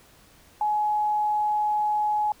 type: tone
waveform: sine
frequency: 843 Hz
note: G#5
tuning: 26 cents sharp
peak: -21 dBFS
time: 0.61-2.32 s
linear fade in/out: 2 ms
effects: pink hiss -55 dBFS RMS until 2.4 s